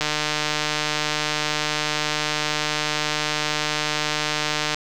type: click train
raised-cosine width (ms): 0.2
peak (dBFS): -5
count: 716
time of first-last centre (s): 0.01-4.745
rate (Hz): 151
effects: none